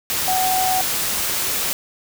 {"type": "tone in noise", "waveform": "sine", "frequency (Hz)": 748, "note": "F#5", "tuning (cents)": 19, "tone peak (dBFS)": -18, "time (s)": [0.28, 0.81], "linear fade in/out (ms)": 0, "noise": "white", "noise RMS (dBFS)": -22, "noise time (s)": [0.1, 1.73], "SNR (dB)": 1, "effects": []}